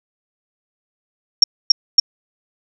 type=tone bursts; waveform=sine; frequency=5540 Hz; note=F8; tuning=15 cents flat; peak=-4 dBFS; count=3; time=1.42-2 s; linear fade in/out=5 ms; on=20 ms; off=260 ms; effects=none